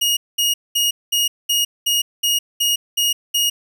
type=tone bursts; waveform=sawtooth; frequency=2872 Hz; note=F7; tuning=48 cents sharp; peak=-12 dBFS; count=10; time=0.01-3.5 s; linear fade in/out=10 ms; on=160 ms; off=210 ms; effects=none